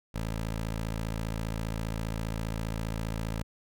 15% pulse tone, 55 Hz, A1, in tune, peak -25 dBFS, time 0.14-3.43 s, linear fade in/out 10 ms, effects none

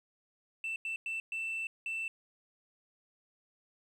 sine tone bursts at uneven times, 2668 Hz, E7, 20 cents sharp, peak -32 dBFS, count 5, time 0.64-0.76 / 0.85-0.96 / 1.06-1.2 / 1.32-1.67 / 1.86-2.08 s, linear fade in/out 2 ms, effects tanh soft clip ceiling -32 dBFS + 11-bit

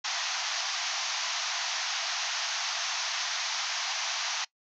white band-pass noise, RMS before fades -32 dBFS, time 0.04-4.45 s, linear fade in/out 10 ms, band 660 to 6500 Hz, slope 96 dB/octave, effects noise-tail reverb RT60 0.1 s tail -22 dB re dry

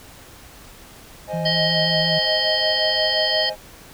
triangle chord, Ab major, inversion first, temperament equal, 523.3 / 622.3 / 830.6 Hz, C5 / Eb5 / Ab5, 0 / 0 / 0 cents, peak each -29 / -25 / -29 dBFS, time 1.27-3.56 s, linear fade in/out 50 ms
sine tone with vibrato, 163.1 Hz, E3, 18 cents flat, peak -24 dBFS, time 1.33-2.19 s, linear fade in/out 10 ms, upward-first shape sine, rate 5.7 Hz, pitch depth 31 cents each way
harmonic tone, 628 Hz, D#5, 16 cents sharp, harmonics 1 / 3 / 5 / 7 / 8, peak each -25 / -26 / -23 / -24 / -25 dBFS, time 1.45-3.5 s, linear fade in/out 10 ms
effects pink hiss -44 dBFS RMS until 3.93 s

